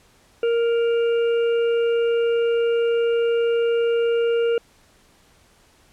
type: harmonic tone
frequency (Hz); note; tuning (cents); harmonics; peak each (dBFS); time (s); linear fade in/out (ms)
466.2; A#4; 0; 1 / 3 / 5 / 6; -17 / -33 / -41 / -36; 0.43-4.58; 2
effects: pink hiss -56 dBFS RMS until 5.92 s + low-pass 11000 Hz 12 dB/octave